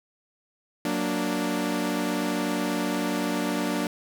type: chord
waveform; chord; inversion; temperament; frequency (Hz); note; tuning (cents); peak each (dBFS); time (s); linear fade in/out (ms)
sawtooth; Gb augmented; none; equal; 185 / 233.1 / 293.7; Gb3 / Bb3 / D4; 0 / 0 / 0; -27 / -26 / -24; 0.85-3.87; 2
effects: none